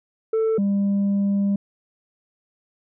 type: tone pair in turn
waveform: sine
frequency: 443.6 / 199.67 Hz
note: A4 / G3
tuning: +14 / +32 cents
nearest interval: octave + major second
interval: 1382 cents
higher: first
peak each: -15 dBFS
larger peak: neither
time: 0.33-0.58 / 0.58-1.56 s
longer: second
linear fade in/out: 5 ms
effects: tanh soft clip ceiling -17 dBFS